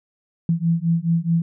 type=beating tone pair; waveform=sine; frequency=164.81 / 169.51 Hz; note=E3 / E3; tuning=0 / +49 cents; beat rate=4.7 Hz; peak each=-20 dBFS; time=0.49-1.42 s; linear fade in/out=2 ms; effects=none